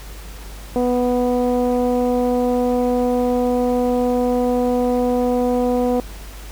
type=tone with low-pass filter; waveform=15% pulse; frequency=246.9 Hz; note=B3; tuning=in tune; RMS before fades=-18 dBFS; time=0.76-6 s; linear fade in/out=0 ms; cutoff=560 Hz; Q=1.2; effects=added 50 Hz sine -33 dBFS peak until 6.51 s + pink hiss -40 dBFS RMS until 6.51 s